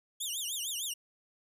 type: tone with vibrato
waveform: 15% pulse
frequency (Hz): 3230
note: G#7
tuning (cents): -49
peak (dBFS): -27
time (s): 0.2-0.94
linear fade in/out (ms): 10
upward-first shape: triangle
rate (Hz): 6.6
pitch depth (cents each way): 280
effects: resampled to 32000 Hz